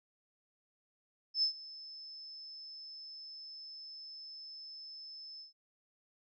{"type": "tone with ADSR envelope", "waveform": "sine", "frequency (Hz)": 5250, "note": "E8", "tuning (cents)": -8, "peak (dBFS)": -26, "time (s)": [1.34, 5.53], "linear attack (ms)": 86, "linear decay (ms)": 99, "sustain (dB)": -20, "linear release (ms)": 130, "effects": []}